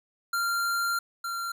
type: tone pair in turn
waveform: square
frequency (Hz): 1386 / 1376.4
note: F6 / F6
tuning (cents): -14 / -26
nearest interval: unison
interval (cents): 12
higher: first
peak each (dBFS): -26 / -31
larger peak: first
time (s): 0.33-0.99 / 1.24-1.52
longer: first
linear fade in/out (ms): 5
effects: none